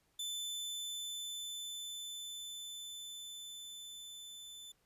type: tone with level ramp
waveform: sawtooth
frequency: 3520 Hz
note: A7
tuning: in tune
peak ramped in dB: -35 to -46 dBFS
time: 0.19-4.72 s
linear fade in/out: 5 ms
effects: pink hiss -75 dBFS RMS until 4.85 s + resampled to 32000 Hz